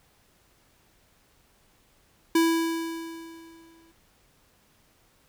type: tone with exponential decay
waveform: square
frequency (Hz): 329.6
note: E4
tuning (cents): 0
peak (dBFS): -18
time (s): 2.35-3.92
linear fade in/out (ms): 5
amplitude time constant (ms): 340
effects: pink hiss -63 dBFS RMS until 5.28 s